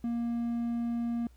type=tone; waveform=triangle; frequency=235.1 Hz; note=A#3; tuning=15 cents sharp; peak=-27 dBFS; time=0.04-1.27 s; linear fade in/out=2 ms; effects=added 60 Hz sine -54 dBFS peak until 1.36 s + pink hiss -68 dBFS RMS until 1.36 s